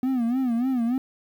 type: tone with vibrato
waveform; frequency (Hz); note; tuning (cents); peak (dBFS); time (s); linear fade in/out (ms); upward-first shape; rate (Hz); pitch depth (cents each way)
triangle; 247; B3; 0; -19; 0.03-0.98; 2; sine; 3.4; 130
effects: 9-bit